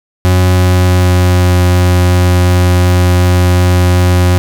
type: tone with pitch glide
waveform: 40% pulse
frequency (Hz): 91.3 to 89.73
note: F#2 to F2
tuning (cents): -23 to +47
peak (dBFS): -5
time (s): 0.25-4.38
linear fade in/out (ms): 0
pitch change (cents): -30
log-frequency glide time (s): 0.51-1.54
effects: none